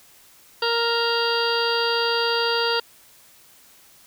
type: harmonic tone with a mistuned harmonic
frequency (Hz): 466.2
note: A#4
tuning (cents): 0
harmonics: 1 / 2 / 3 / 4 / 6 / 7 / 8 / 9 / 10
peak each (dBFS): -24 / -27 / -26 / -34 / -29 / -32 / -34 / -37 / -27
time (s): 0.62-2.8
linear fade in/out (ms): 5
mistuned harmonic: 9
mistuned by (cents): -32
effects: white hiss -52 dBFS RMS until 4.06 s